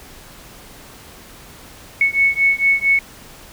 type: beating tone pair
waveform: sine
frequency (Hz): 2207 / 2211.4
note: C#7 / C#7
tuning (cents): -8 / -5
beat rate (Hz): 4.4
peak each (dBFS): -16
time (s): 2.01-2.99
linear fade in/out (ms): 2
effects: pink hiss -41 dBFS RMS until 3.52 s